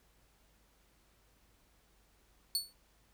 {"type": "tone with exponential decay", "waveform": "sawtooth", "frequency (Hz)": 4435, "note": "C#8", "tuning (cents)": 0, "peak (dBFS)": -25, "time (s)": [2.55, 2.73], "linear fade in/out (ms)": 1, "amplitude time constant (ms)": 39, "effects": ["added 50 Hz sine -70 dBFS peak until 3.13 s", "pink hiss -70 dBFS RMS until 3.13 s"]}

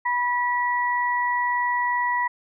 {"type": "tone pair together", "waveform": "sine", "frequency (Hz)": [978.9, 1942], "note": ["B5", "B6"], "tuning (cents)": [-16, -30], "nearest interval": "octave", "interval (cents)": 1186, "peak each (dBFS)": [-22, -25], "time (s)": [0.05, 2.28], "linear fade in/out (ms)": 10, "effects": []}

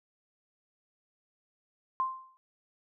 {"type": "tone with exponential decay", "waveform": "sine", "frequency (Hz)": 1046.5, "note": "C6", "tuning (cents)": 0, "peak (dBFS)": -24, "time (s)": [2, 2.37], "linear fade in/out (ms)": 0, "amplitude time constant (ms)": 79, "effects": []}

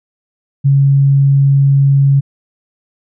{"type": "tone", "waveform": "sine", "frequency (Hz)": 138.59, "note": "C#3", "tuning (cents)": 0, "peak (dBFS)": -6, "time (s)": [0.64, 2.21], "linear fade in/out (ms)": 20, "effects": []}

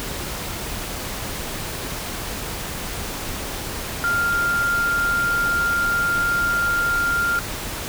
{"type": "tone in noise", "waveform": "sine", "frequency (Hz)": 1396.9, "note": "F6", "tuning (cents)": 0, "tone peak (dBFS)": -18, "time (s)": [4.04, 7.39], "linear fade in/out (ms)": 0, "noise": "pink", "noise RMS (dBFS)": -29, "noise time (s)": [0, 7.88], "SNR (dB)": 8, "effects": []}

